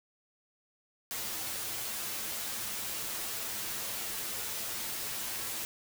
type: noise with comb filter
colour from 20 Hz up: white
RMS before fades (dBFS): -37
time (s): 1.11-5.65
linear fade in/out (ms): 0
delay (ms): 9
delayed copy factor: +0.6
effects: none